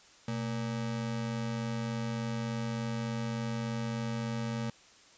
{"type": "ring-modulated tone", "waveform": "square", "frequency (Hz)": 174.61, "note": "F3", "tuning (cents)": 0, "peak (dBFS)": -30, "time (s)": [0.28, 4.7], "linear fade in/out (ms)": 2, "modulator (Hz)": 51.7, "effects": ["white hiss -58 dBFS RMS until 5.17 s", "resampled to 16000 Hz"]}